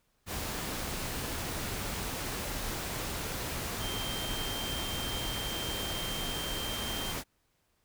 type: tone in noise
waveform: sine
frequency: 3150 Hz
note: G7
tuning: 8 cents sharp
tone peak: -38 dBFS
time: 3.79-7.15 s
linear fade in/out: 50 ms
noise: pink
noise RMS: -36 dBFS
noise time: 0.26-7.24 s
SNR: -5 dB
effects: pink hiss -74 dBFS RMS until 7.84 s